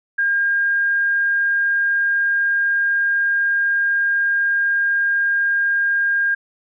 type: tone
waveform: sine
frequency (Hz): 1612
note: G6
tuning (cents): +48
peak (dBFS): -15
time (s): 0.18-6.35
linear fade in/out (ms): 10
effects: none